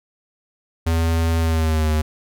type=tone with pitch glide; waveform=square; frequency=82.3 to 77.23 Hz; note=E2 to D#2; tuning=-2 to -12 cents; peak=-17 dBFS; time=0.86-2.02 s; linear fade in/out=10 ms; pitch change=-110 cents; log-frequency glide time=1.4-1.91 s; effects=none